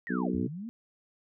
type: linear two-way sweep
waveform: sine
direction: down then up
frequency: 1934 to 69.3 to 242.1 Hz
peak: -36 dBFS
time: 0.07-0.69 s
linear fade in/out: 0 ms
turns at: 0.35 s
type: harmonic tone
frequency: 61.8 Hz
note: B1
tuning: 2 cents sharp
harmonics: 3 / 4 / 5 / 6 / 7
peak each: -32 / -31 / -35 / -39 / -40 dBFS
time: 0.09-0.48 s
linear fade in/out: 20 ms
effects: none